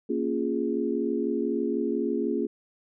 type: chord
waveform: sine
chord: Bb minor seventh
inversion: none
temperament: equal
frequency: 233.1 / 277.2 / 349.2 / 415.3 Hz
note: Bb3 / Db4 / F4 / Ab4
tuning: 0 / 0 / 0 / 0 cents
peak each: -30 dBFS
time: 0.09-2.47 s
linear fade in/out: 10 ms
effects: none